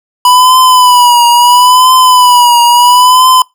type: tone with vibrato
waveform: square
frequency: 987.8 Hz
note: B5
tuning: in tune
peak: -3 dBFS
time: 0.25-3.42 s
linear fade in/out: 2 ms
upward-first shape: triangle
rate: 0.74 Hz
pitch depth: 71 cents each way
effects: noise-tail reverb RT60 0.2 s tail -25 dB re dry

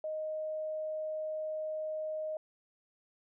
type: tone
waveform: sine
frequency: 622.3 Hz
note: D#5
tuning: in tune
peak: -34 dBFS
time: 0.04-2.37 s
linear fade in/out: 2 ms
effects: none

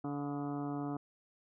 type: harmonic tone with a mistuned harmonic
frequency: 143.8 Hz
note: D3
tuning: 36 cents flat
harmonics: 1 / 2 / 3 / 4 / 5 / 6 / 7 / 8 / 9 / 10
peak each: -42 / -37 / -47 / -54 / -45 / -54 / -52 / -55 / -51 / -63 dBFS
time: 0.04-0.97 s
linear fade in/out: 5 ms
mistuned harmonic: 9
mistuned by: -47 cents
effects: none

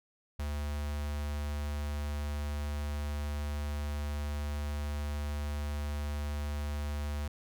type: tone with notch filter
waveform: square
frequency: 73.42 Hz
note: D2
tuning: in tune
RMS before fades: -35 dBFS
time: 0.39-7.28 s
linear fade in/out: 5 ms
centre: 310 Hz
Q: 1.3
effects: none

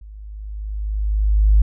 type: tone with level ramp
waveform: sine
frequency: 51.91 Hz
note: G#1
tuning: in tune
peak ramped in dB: -36 to -7 dBFS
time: 0.01-1.62 s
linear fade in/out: 5 ms
effects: tanh soft clip ceiling -4 dBFS

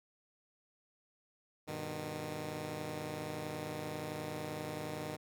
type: chord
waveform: 10% pulse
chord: G augmented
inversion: none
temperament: just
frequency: 98 / 122.5 / 153.12 Hz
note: G2 / B2 / D#3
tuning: 0 / -14 / -27 cents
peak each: -39 / -39 / -33 dBFS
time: 1.67-5.17 s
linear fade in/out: 20 ms
effects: none

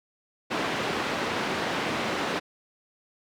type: band-pass noise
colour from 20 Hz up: pink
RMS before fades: -29 dBFS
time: 0.5-2.4 s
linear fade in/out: 20 ms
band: 230 to 3200 Hz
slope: 12 dB/octave
effects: none

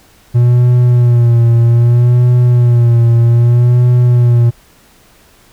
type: tone with vibrato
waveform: triangle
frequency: 120 Hz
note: B2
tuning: 49 cents flat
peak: -3 dBFS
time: 0.34-4.51 s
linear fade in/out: 20 ms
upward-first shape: sine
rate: 0.63 Hz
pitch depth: 45 cents each way
effects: pink hiss -46 dBFS RMS until 5.52 s

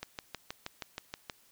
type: click train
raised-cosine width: 0.2 ms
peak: -20 dBFS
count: 9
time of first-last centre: 0.03-1.298 s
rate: 6.31 Hz
effects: white hiss -64 dBFS RMS until 1.51 s

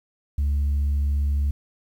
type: tone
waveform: sine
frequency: 71.4 Hz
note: D2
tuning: 48 cents flat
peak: -17 dBFS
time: 0.38-1.51 s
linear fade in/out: 5 ms
effects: tanh soft clip ceiling -18 dBFS + 9-bit

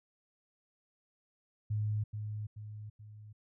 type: tone with echo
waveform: sine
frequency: 106.1 Hz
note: G#2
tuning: 38 cents sharp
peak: -30 dBFS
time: 1.7-2.04 s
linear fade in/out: 10 ms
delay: 430 ms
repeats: 3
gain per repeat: -6 dB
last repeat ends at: 3.33 s
effects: none

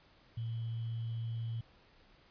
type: tone with sample-and-hold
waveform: sine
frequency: 114.5 Hz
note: A#2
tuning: 31 cents flat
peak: -35 dBFS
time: 0.37-1.61 s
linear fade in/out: 5 ms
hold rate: 3150 Hz
effects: pink hiss -64 dBFS RMS until 2.3 s + resampled to 11025 Hz

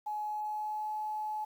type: tone with pitch glide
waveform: sine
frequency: 845 to 854.8 Hz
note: G#5 to G#5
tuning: +30 to +50 cents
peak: -33 dBFS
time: 0.06-1.45 s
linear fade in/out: 10 ms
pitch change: +20 cents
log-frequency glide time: 0.2-0.92 s
effects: 10-bit

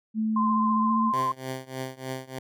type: tone with pitch glide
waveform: sine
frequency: 218.7 to 223.3 Hz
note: A3 to A3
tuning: -10 to +26 cents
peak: -23 dBFS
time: 0.14-1.13 s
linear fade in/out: 50 ms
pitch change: +36 cents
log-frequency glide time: 0.8-0.93 s
type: tone with vibrato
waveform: sine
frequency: 1040 Hz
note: C6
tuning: 11 cents flat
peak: -23 dBFS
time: 0.36-1.32 s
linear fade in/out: 5 ms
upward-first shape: sine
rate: 15 Hz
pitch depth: 30 cents each way
type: tone with tremolo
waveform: 10% pulse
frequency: 130.9 Hz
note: C3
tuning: 1 cent sharp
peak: -21 dBFS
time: 1.13-2.39 s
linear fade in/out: 5 ms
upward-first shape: triangle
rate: 3.3 Hz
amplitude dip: 95%
effects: none

